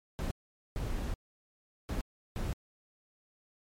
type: noise bursts at uneven times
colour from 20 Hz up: brown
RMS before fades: -34 dBFS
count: 4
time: 0.19-0.31 / 0.76-1.14 / 1.89-2.01 / 2.36-2.53 s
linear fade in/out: 0 ms
effects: MP3 64 kbps